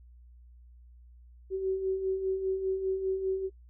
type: beating tone pair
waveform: sine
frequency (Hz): 376.7 / 381.7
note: F#4 / G4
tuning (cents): +31 / -46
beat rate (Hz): 5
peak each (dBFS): -36 / -28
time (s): 1.5-3.5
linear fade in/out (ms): 50
effects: noise-tail reverb RT60 0.1 s tail -19 dB re dry + added 60 Hz sine -51 dBFS peak until 3.69 s